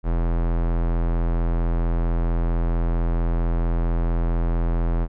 square tone with low-pass filter, 42.21 Hz, E1, 42 cents sharp, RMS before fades -21 dBFS, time 0.03-5.08 s, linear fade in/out 50 ms, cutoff 1200 Hz, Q 0.74, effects none

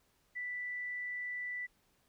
sine tone, 1975.5 Hz, B6, in tune, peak -37 dBFS, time 0.35-1.67 s, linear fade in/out 20 ms, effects pink hiss -73 dBFS RMS until 2.08 s

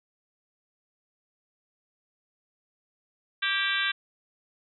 harmonic tone with a mistuned harmonic, 388.4 Hz, G4, 16 cents flat, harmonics 3 / 4 / 5 / 6 / 7 / 8 / 9 / 10, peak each -36 / -28 / -35 / -33 / -35 / -35 / -32 / -35 dBFS, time 3.42-3.92 s, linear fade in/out 10 ms, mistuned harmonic 4, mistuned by +45 cents, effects none

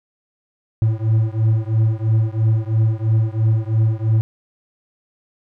triangle beating tone pair, 109.2 / 112.2 Hz, A2 / A2, -13 / +34 cents, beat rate 3 Hz, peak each -15 / -16 dBFS, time 0.82-4.21 s, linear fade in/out 0 ms, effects none

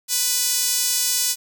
sawtooth tone with high-pass filter, 495.4 Hz, B4, 5 cents sharp, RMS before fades -21 dBFS, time 0.08-1.36 s, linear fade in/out 50 ms, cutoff 6000 Hz, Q 1.1, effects 7-bit

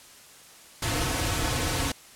pink noise with comb filter, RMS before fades -27 dBFS, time 0.82-1.92 s, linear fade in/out 5 ms, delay 5 ms, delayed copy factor -0.8, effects white hiss -50 dBFS RMS until 2.15 s + low-pass 11000 Hz 12 dB/octave

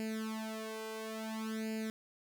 sawtooth tone with flanger, 220 Hz, A3, in tune, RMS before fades -40 dBFS, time 0-1.9 s, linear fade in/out 0 ms, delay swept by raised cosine 0.42 to 2.02 ms, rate 0.58 Hz, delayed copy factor +1, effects none

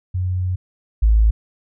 sine tone pair in turn, 91.5 / 54.41 Hz, F#2 / A1, -19 / -19 cents, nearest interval major sixth, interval 900 cents, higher first, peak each -18 / -10 dBFS, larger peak second, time 0.14-0.56 / 1.02-1.31 s, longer first, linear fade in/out 10 ms, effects none

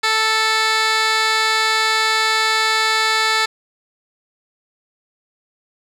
15% pulse tone with band-pass filter, 440 Hz, A4, in tune, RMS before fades -17 dBFS, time 0.03-3.46 s, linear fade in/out 10 ms, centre 3100 Hz, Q 1.2, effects none

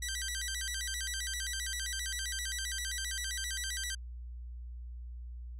10% pulse tone with vibrato, 1750 Hz, A6, 10 cents flat, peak -26 dBFS, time 0.02-3.95 s, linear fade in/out 5 ms, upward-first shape square, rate 7.6 Hz, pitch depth 190 cents each way, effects added 60 Hz sine -41 dBFS peak until 5.59 s + low-pass 11000 Hz 12 dB/octave

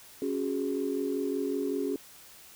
sine chord, C# suspended fourth, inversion none, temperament equal, 277.2 / 370 / 415.3 Hz, C#4 / F#4 / G#4, 0 / 0 / 0 cents, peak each -31 / -33 / -32 dBFS, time 0.22-1.96 s, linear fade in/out 2 ms, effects tanh soft clip ceiling -19 dBFS + white hiss -52 dBFS RMS until 2.55 s

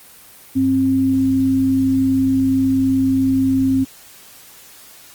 sine tone pair together, 98.2 / 265.4 Hz, G2 / C4, +4 / +25 cents, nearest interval octave + perfect fourth, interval 1721 cents, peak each -25 / -13 dBFS, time 0.55-3.85 s, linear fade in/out 20 ms, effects white hiss -43 dBFS RMS until 5.14 s + Opus 24 kbps

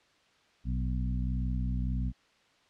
harmonic tone with a mistuned harmonic, 61.74 Hz, B1, in tune, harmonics 1 / 2 / 3 / 4, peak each -30 / -35 / -37 / -40 dBFS, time 0.64-2.13 s, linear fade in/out 50 ms, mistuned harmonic 1, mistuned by -96 cents, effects white hiss -65 dBFS RMS until 2.69 s + low-pass 4000 Hz 12 dB/octave

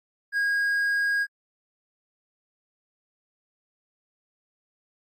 triangle tone, 1636 Hz, G#6, 26 cents flat, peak -20 dBFS, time 0.32-1.27 s, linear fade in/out 50 ms, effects AAC 64 kbps

